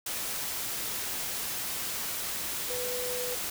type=tone in noise; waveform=sine; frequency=496 Hz; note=B4; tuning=7 cents sharp; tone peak=-34 dBFS; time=2.7-3.35 s; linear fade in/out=5 ms; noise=white; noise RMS=-34 dBFS; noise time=0.06-3.5 s; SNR=-3 dB; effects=none